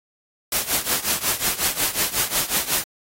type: noise with tremolo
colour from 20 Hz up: white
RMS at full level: -19 dBFS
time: 0.52-2.84 s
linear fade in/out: 2 ms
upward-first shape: triangle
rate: 5.5 Hz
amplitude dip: 90%
effects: AAC 48 kbps